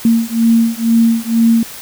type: beating tone pair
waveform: sine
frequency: 228.1 / 230.2 Hz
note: A#3 / A#3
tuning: -37 / -22 cents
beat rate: 2.1 Hz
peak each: -12 dBFS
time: 0.05-1.63 s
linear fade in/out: 2 ms
effects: white hiss -31 dBFS RMS until 1.81 s